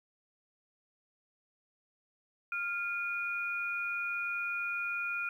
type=tone pair together; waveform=sine; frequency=1398 / 2443 Hz; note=F6 / D#7; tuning=+1 / -32 cents; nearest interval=minor seventh; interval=967 cents; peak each=-35 / -35 dBFS; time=2.52-5.29 s; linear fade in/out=2 ms; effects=11-bit